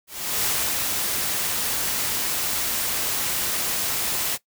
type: noise with ADSR envelope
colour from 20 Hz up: white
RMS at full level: -23 dBFS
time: 0.07-4.38 s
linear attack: 350 ms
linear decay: 380 ms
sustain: -2 dB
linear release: 39 ms
effects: noise-tail reverb RT60 0.1 s tail -18 dB re dry